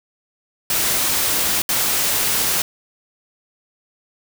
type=noise bursts at uneven times; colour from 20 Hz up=white; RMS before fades=-19 dBFS; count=2; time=0.7-1.62 / 1.69-2.62 s; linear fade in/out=2 ms; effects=none